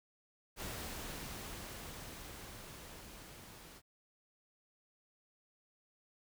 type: noise with level ramp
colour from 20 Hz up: pink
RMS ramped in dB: -43 to -55 dBFS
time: 0.56-3.82 s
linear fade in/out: 50 ms
effects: none